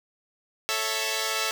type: chord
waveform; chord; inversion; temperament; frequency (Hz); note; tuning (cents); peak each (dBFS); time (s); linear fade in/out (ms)
5% pulse; A major; none; equal; 440 / 554.4 / 659.3; A4 / C#5 / E5; 0 / 0 / 0; -18 / -20 / -19; 0.69-1.51; 0
effects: none